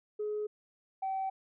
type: tone pair in turn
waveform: sine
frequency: 421.6 / 768.3 Hz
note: G#4 / G5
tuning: +26 / -35 cents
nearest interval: minor seventh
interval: 1039 cents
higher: second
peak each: -31 / -30 dBFS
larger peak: second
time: 0.19-0.47 / 1.02-1.3 s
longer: neither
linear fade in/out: 10 ms
effects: tanh soft clip ceiling -28 dBFS